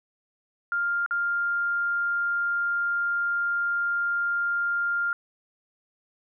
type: tone with dropouts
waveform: sine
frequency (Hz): 1400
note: F6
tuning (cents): +4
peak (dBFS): -23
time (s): 0.72-5.13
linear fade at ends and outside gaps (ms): 1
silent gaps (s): 1.062-1.109
effects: none